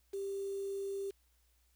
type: tone with quantisation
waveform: sine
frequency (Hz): 394.1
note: G4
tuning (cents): +9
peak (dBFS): -36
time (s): 0.13-1.11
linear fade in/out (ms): 10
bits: 9
effects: added 60 Hz sine -70 dBFS peak until 1.75 s + white hiss -75 dBFS RMS until 1.75 s